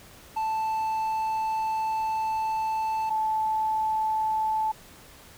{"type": "tone pair in turn", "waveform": ["triangle", "sine"], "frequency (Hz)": [880, 872.4], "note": ["A5", "A5"], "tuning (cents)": [0, -15], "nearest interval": "unison", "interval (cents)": 15, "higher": "first", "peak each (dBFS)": -23, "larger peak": "neither", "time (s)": [[0.36, 3.1], [3.1, 4.72]], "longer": "first", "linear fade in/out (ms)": 10, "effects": ["pink hiss -50 dBFS RMS until 5.37 s"]}